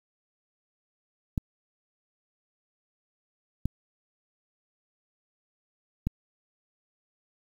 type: clicks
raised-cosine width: 5 ms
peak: -14 dBFS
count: 3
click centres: 1.378 / 3.656 / 6.07 s
effects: 8-bit